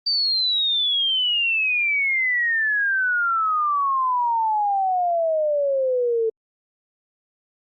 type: exponential sweep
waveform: sine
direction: down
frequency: 4655 to 440.6 Hz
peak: -18 dBFS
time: 0.06-6.3 s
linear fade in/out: 10 ms
effects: Opus 32 kbps